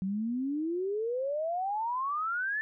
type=exponential sweep; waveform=sine; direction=up; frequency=185 to 1781 Hz; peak=-29 dBFS; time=0.02-2.61 s; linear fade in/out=0 ms; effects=none